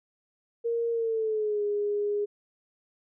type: tone with pitch glide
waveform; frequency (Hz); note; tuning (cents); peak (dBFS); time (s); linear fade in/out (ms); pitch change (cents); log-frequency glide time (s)
sine; 465.5 to 412.3; A#4 to G#4; -2 to -13; -25; 0.64-2.26; 20; -211; 0.91-1.63
effects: none